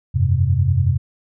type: chord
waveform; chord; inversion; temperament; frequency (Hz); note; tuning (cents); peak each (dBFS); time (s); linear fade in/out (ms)
sine; F suspended second; none; equal; 87.31 / 98 / 130.81; F2 / G2 / C3; 0 / 0 / 0; -18; 0.14-0.98; 20
effects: none